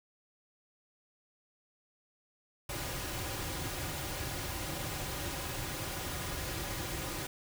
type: noise with comb filter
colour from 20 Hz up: pink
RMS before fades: -38 dBFS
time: 2.69-7.27 s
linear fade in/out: 5 ms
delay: 4.5 ms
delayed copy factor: -0.55
effects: none